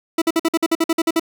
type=tone bursts; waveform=40% pulse; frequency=328.2 Hz; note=E4; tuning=8 cents flat; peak=-13 dBFS; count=12; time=0.18-1.197 s; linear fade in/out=5 ms; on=38 ms; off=51 ms; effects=none